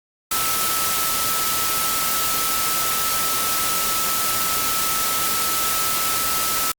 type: tone in noise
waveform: sine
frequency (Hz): 1310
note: E6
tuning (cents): -11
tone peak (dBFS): -26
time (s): 0.31-6.72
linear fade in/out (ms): 5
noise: white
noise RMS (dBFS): -22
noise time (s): 0.31-6.72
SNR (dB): -7
effects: Opus 48 kbps